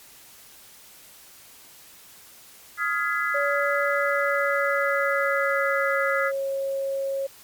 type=chord; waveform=sine; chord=F half-diminished seventh; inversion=third; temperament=just; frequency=1257.2 / 1396.9 / 1676.3 / 2012 Hz; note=Eb6 / F6 / Ab6 / Cb7; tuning=+18 / 0 / +16 / +32 cents; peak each=-28 dBFS; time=2.77-6.32 s; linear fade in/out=50 ms
type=tone with pitch glide; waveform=sine; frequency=569 to 545.8 Hz; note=C#5 to C#5; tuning=+45 to -27 cents; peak=-24 dBFS; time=3.34-7.27 s; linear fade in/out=10 ms; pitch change=-72 cents; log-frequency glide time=3.81-6.51 s
effects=white hiss -49 dBFS RMS until 7.43 s + MP3 96 kbps